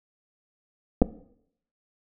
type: clicks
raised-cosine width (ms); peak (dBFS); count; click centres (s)
2; -5; 2; 1.018 / 1.022
effects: noise-tail reverb RT60 0.7 s tail -17 dB re dry